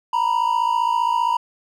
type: tone pair together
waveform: triangle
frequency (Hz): 928 / 983.2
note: A#5 / B5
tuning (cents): -8 / -8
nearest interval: minor second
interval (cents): 100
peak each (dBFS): -18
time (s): 0.13-1.37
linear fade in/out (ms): 5
effects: none